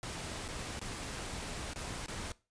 pink noise with dropouts, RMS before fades -41 dBFS, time 0.03-2.32 s, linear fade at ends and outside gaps 1 ms, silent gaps 0.48-0.486 / 0.794-0.814 / 1.735-1.759 / 2.061-2.082 s, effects noise-tail reverb RT60 0.3 s tail -20 dB re dry + resampled to 22050 Hz

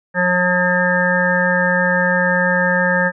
harmonic tone, 179.7 Hz, F3, 50 cents sharp, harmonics 1 / 3 / 5 / 7 / 9 / 10, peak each -20 / -19 / -23 / -27 / -18 / -20 dBFS, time 0.14-3.12 s, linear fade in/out 50 ms, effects none

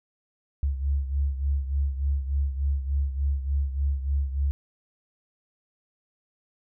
sine beating tone pair, 68.9 / 72.3 Hz, C#2 / D2, -10 / -27 cents, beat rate 3.4 Hz, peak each -24 / -30 dBFS, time 0.63-4.51 s, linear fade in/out 0 ms, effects none

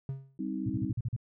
triangle tone with exponential decay, 135.1 Hz, C#3, 44 cents flat, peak -28 dBFS, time 0.09-0.38 s, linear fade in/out 2 ms, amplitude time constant 63 ms
sine chord, C minor, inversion second, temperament just, 196.22 / 261.6 / 314 Hz, G3 / C4 / Eb4, +2 / 0 / +16 cents, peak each -36 dBFS, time 0.39-0.92 s, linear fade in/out 5 ms
sine tone bursts, 117.8 Hz, A#2, 19 cents sharp, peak -28 dBFS, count 7, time 0.66-1.164 s, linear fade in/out 5 ms, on 36 ms, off 42 ms
effects none

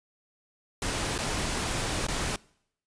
pink noise with dropouts, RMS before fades -30 dBFS, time 0.82-2.36 s, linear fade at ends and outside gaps 2 ms, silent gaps 1.18-1.187 / 2.068-2.084 s, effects noise-tail reverb RT60 0.7 s tail -24 dB re dry + resampled to 22050 Hz

